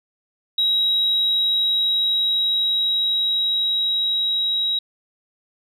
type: tone with level ramp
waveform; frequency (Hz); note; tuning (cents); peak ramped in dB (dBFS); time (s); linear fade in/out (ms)
sine; 3838; A#7; +50; -15 to -18; 0.58-4.79; 5
effects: tanh soft clip ceiling -11 dBFS